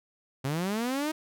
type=linear sweep; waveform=sawtooth; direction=up; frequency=128.5 to 317.4 Hz; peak=-24 dBFS; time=0.44-1.12 s; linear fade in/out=10 ms; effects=none